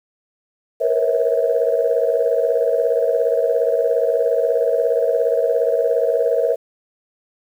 sine tone cluster, 467.5 / 484.5 / 542 / 648 Hz, A#4 / B4 / C#5 / E5, +5 / -33 / -39 / -30 cents, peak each -20 dBFS, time 0.8-6.56 s, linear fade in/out 20 ms, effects tanh soft clip ceiling -5 dBFS + 8-bit

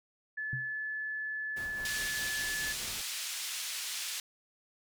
sine tone, 1728 Hz, A6, 32 cents flat, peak -34 dBFS, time 0.37-2.73 s, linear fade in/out 10 ms
sine tone with exponential decay, 130.5 Hz, C3, 4 cents flat, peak -31 dBFS, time 0.53-0.74 s, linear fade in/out 2 ms, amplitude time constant 44 ms
pink noise with tremolo, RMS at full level -46 dBFS, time 1.56-3.02 s, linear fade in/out 10 ms, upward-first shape sine, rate 4.8 Hz, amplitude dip 40%
pink band-pass noise, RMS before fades -38 dBFS, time 1.85-4.2 s, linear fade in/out 2 ms, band 2800 to 11000 Hz, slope 12 dB/octave
effects none

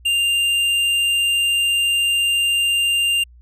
sine tone with hard clipping, 2794 Hz, F7, in tune, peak -17 dBFS, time 0.05-3.24 s, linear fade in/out 10 ms, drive 8 dB, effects added 60 Hz sine -43 dBFS peak until 3.41 s

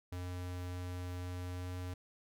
square tone with pitch glide, 89.8 to 90.37 Hz, F2 to F#2, +49 to -40 cents, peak -40 dBFS, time 0.12-1.94 s, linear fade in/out 5 ms, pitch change +11 cents, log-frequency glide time 1.52-1.71 s, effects none

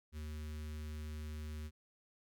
square tone with notch filter, 76.3 Hz, D#2, 33 cents flat, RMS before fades -44 dBFS, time 0.12-1.71 s, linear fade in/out 50 ms, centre 710 Hz, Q 0.65, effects none

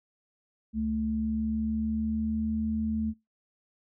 sine tone pair together, 73.42 / 220 Hz, D2 / A3, 0 / 0 cents, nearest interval octave + perfect fifth, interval 1900 cents, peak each -35 / -27 dBFS, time 0.73-3.14 s, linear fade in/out 50 ms, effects noise-tail reverb RT60 0.2 s tail -25 dB re dry

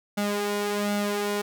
sawtooth tone with flanger, 205.3 Hz, G#3, 20 cents flat, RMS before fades -27 dBFS, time 0.17-1.42 s, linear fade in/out 10 ms, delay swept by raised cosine 1.4 to 2.8 ms, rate 1.3 Hz, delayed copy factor +0.65, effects none

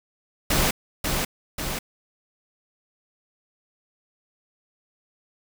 pink noise with echo, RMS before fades -21 dBFS, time 0.5-0.71 s, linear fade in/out 5 ms, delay 540 ms, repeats 2, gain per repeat -4 dB, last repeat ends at 1.79 s, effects none

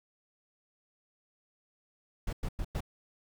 brown noise bursts, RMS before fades -33 dBFS, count 4, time 2.27-2.806 s, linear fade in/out 5 ms, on 59 ms, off 100 ms, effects none

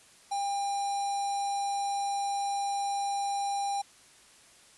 square tone with notch filter, 801 Hz, G5, 37 cents sharp, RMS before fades -31 dBFS, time 0.31-3.82 s, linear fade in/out 10 ms, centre 2600 Hz, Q 1.3, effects white hiss -57 dBFS RMS until 4.77 s + resampled to 24000 Hz

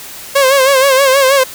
sawtooth tone with vibrato, 539 Hz, C#5, 49 cents flat, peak -3 dBFS, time 0.35-1.44 s, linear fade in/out 10 ms, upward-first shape sine, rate 6.3 Hz, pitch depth 75 cents each way, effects white hiss -30 dBFS RMS until 1.54 s

